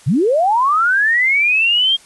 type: linear sweep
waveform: sine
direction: up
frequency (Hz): 103.83 to 3242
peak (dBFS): -11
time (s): 0.06-1.97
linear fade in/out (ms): 20
effects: white hiss -45 dBFS RMS until 2.05 s + resampled to 24000 Hz

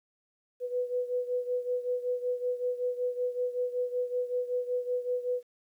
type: beating tone pair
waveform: sine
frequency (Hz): 493.9 / 499.2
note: B4 / B4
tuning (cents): 0 / +19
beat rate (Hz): 5.3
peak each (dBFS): -30 / -34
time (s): 0.6-5.43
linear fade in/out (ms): 50
effects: 11-bit

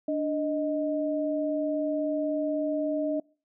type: tone pair together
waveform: sine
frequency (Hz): 293.9 / 622.3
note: D4 / D#5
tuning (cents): +1 / 0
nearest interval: octave + minor second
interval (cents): 1299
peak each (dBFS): -28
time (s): 0.08-3.2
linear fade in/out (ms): 5
effects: noise-tail reverb RT60 0.4 s tail -26 dB re dry

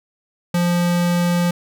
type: tone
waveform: square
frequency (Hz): 174.61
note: F3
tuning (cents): 0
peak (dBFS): -16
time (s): 0.54-1.51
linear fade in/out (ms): 5
effects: none

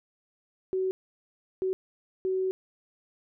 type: tone bursts at uneven times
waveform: sine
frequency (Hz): 376.1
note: F#4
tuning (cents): +28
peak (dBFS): -25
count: 3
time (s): 0.73-0.91 / 1.62-1.73 / 2.25-2.51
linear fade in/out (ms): 0
effects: none

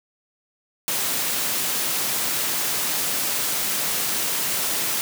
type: high-pass noise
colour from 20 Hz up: white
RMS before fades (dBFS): -24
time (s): 0.88-5.01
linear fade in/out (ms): 0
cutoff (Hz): 110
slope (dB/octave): 48
effects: none

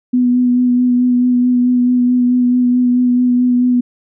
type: tone with vibrato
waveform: sine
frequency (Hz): 247.4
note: B3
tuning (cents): +3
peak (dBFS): -9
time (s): 0.13-3.81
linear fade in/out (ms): 10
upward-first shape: sine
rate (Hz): 4.6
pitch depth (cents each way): 17
effects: none

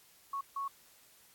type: tone bursts at uneven times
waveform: sine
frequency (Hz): 1107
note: C#6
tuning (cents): -3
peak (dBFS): -34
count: 2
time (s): 0.33-0.41 / 0.56-0.68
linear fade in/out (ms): 5
effects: white hiss -62 dBFS RMS until 1.34 s + AAC 64 kbps

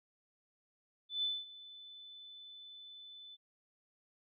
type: tone with ADSR envelope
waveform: sine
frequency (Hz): 3508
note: A7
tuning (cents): -6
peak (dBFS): -31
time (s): 1.09-3.37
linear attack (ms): 140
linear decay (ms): 220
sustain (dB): -19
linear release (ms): 32
effects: none

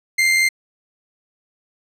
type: tone with amplitude modulation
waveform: 40% pulse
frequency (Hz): 2096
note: C7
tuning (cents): +2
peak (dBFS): -11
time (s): 0.18-0.49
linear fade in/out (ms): 10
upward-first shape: sine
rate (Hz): 85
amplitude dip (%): 35
effects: low-pass 11000 Hz 12 dB/octave

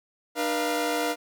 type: tone cluster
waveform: sawtooth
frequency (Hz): 302 / 481.3 / 693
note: D4 / B4 / F5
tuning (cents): +48 / -45 / -14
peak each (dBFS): -26 / -25 / -25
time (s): 0.35-1.16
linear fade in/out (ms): 50
effects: none

